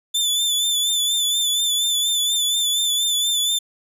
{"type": "tone with vibrato", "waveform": "sawtooth", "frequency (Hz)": 3512, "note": "A7", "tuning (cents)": -4, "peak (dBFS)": -15, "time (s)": [0.14, 3.59], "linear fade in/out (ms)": 10, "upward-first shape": "sine", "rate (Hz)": 4.2, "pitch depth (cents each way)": 42, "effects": ["resampled to 32000 Hz"]}